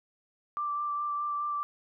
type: tone with vibrato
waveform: sine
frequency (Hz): 1174.7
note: D6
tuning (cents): 0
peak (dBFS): -29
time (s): 0.57-1.63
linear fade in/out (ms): 0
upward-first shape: sine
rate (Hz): 4.8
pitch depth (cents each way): 13
effects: none